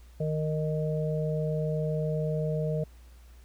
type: harmonic tone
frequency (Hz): 154.6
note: D#3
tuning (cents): -11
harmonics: 1 / 3 / 4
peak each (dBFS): -28 / -33 / -34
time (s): 0.2-2.84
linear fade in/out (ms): 5
effects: added 60 Hz sine -49 dBFS peak until 3.44 s + pink hiss -62 dBFS RMS until 3.44 s